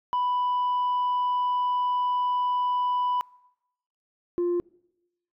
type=tone pair in turn; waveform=sine; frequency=990 / 350 Hz; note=B5 / F4; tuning=+4 / +4 cents; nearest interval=octave + tritone; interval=1800 cents; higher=first; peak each=-20 / -20 dBFS; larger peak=neither; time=0.13-3.21 / 4.38-4.6 s; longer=first; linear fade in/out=0 ms; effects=noise-tail reverb RT60 0.9 s tail -26 dB re dry + tanh soft clip ceiling -21 dBFS